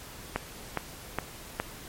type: click train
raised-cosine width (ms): 0.5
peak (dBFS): -12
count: 4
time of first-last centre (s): 0.36-1.6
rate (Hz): 2.42
effects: pink hiss -45 dBFS RMS until 1.88 s + MP3 64 kbps